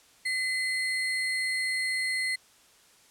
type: tone with sample-and-hold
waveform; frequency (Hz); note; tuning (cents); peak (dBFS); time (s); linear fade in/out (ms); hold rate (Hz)
sine; 2034; C7; -50; -26; 0.25-2.36; 10; 6300
effects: white hiss -59 dBFS RMS until 3.1 s + low-pass 10000 Hz 12 dB/octave